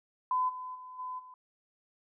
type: tone with level steps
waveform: sine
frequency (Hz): 1012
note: B5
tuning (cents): +42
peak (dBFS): -26 / -38 / -44 / -36 / -48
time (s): 0.31-1.34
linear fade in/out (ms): 2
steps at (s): 0.48 / 0.74 / 0.98 / 1.18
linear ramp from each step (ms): 20
effects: none